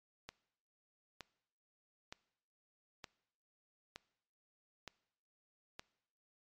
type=click train; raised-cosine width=0.2 ms; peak=-28 dBFS; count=7; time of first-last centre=0.29-5.795 s; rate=1.09 Hz; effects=noise-tail reverb RT60 0.8 s tail -21 dB re dry + MP3 64 kbps